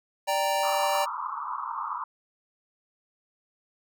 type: chord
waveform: square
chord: G minor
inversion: second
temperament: equal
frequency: 587.3 / 784 / 932.3 Hz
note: D5 / G5 / Bb5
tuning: 0 / 0 / 0 cents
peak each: -29 dBFS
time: 0.27-1.06 s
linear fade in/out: 20 ms
type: band-pass noise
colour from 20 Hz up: pink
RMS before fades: -33 dBFS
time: 0.63-2.04 s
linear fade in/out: 5 ms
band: 900 to 1300 Hz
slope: 96 dB/octave
effects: none